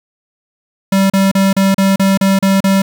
square tone bursts, 194.1 Hz, G3, 17 cents flat, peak -9 dBFS, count 9, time 0.92-2.82 s, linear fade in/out 5 ms, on 180 ms, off 35 ms, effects 7-bit

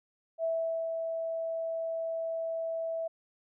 sine tone with ADSR envelope, 656 Hz, E5, 9 cents flat, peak -27 dBFS, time 0.38-3.08 s, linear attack 59 ms, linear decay 440 ms, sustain -4 dB, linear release 10 ms, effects none

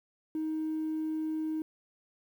triangle tone, 313.9 Hz, D#4, 15 cents sharp, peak -27 dBFS, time 0.35-1.62 s, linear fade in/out 2 ms, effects tanh soft clip ceiling -27 dBFS + 10-bit

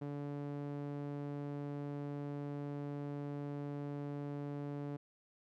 sawtooth tone with band-pass filter, 143.9 Hz, D3, 35 cents flat, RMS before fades -42 dBFS, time 0.01-4.97 s, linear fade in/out 10 ms, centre 310 Hz, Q 0.83, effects none

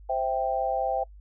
sine chord, C major, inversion none, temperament equal, 523.3 / 659.3 / 784 Hz, C5 / E5 / G5, 0 / 0 / 0 cents, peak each -30 / -29 / -27 dBFS, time 0.09-1.04 s, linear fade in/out 10 ms, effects noise-tail reverb RT60 0.1 s tail -26 dB re dry + added 50 Hz sine -45 dBFS peak until 1.2 s

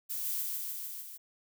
violet noise with echo, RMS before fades -36 dBFS, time 0.09-0.43 s, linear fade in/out 20 ms, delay 150 ms, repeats 5, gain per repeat -2 dB, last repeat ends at 1.18 s, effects none

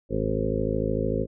harmonic tone with a mistuned harmonic, 53.3 Hz, G#1, 46 cents sharp, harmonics 1 / 2 / 3 / 4 / 5 / 7 / 8 / 9 / 10, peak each -32 / -32 / -32 / -32 / -32 / -32 / -32 / -32 / -32 dBFS, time 0.09-1.27 s, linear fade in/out 50 ms, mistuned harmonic 1, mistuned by -47 cents, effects none

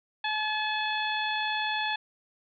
harmonic tone, 858 Hz, A5, 44 cents flat, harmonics 1 / 2 / 3 / 4 / 5, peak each -31 / -32 / -35 / -34 / -42 dBFS, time 0.24-1.96 s, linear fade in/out 5 ms, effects none

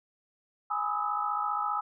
sine tone cluster, 831 / 992 / 1241 / 1296 Hz, G#5 / B5 / D#6 / E6, +1 / +7 / -5 / -30 cents, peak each -33 / -38 / -34 / -31 dBFS, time 0.7-1.81 s, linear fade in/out 10 ms, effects none

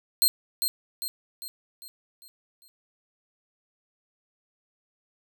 15% pulse tone with echo, 4186 Hz, C8, in tune, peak -11 dBFS, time 0.22-0.28 s, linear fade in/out 0 ms, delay 400 ms, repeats 6, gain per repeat -6 dB, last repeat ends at 2.68 s, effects none

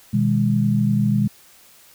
sine chord, G# minor, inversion first, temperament equal with one note detuned, 123.47 / 155.56 / 204 Hz, B2 / D#3 / G#3, 0 / 0 / -31 cents, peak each -20 / -23 / -18 dBFS, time 0.13-1.28 s, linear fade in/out 10 ms, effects white hiss -50 dBFS RMS until 1.94 s

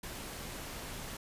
pink noise, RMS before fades -43 dBFS, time 0.03-1.17 s, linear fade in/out 5 ms, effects resampled to 32000 Hz

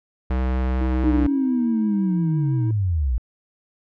square tone, 63.9 Hz, C2, 40 cents flat, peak -20 dBFS, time 0.3-1.27 s, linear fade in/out 5 ms
triangle tone with vibrato, 318.7 Hz, D#4, 42 cents sharp, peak -26 dBFS, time 0.81-2.71 s, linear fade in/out 2 ms, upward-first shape triangle, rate 5.9 Hz, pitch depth 38 cents each way
sine linear sweep, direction down, 311.1 to 54.8 Hz, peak -18 dBFS, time 1.04-3.18 s, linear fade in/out 0 ms
effects low-pass 2000 Hz 12 dB/octave

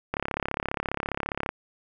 click train, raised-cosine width 0.5 ms, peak -12 dBFS, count 48, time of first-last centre 0.14-1.491 s, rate 34.8 Hz, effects none

